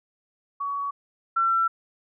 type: tone pair in turn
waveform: sine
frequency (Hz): 1127 / 1349.2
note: C#6 / E6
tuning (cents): +28 / +40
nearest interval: minor third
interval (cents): 312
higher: second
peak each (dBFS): -26 / -19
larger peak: second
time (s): 0.6-0.91 / 1.36-1.68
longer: second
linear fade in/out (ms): 10
effects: none